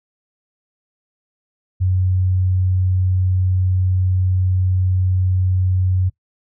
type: tone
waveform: sine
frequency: 92.5 Hz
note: F#2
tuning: in tune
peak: -14 dBFS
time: 1.8-6.1 s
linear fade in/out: 20 ms
effects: noise-tail reverb RT60 0.1 s tail -19 dB re dry